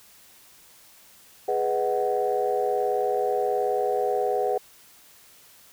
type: chord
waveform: sine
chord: G# minor seventh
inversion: none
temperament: equal with one note detuned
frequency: 415.3 / 493.9 / 622.3 / 744.7 Hz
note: G#4 / B4 / D#5 / F#5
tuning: 0 / 0 / 0 / +11 cents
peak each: -26 / -26 / -31 / -26 dBFS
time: 1.48-4.58 s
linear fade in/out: 5 ms
effects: tanh soft clip ceiling -13 dBFS + white hiss -53 dBFS RMS until 5.72 s